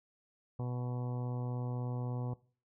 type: harmonic tone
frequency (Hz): 123.47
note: B2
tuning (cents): 0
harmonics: 1 / 2 / 3 / 4 / 5 / 6 / 7 / 8 / 9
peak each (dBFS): -35 / -44 / -49 / -47 / -54 / -52 / -54 / -55 / -58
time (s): 0.59-2.34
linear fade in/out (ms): 5
effects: noise-tail reverb RT60 0.4 s tail -20 dB re dry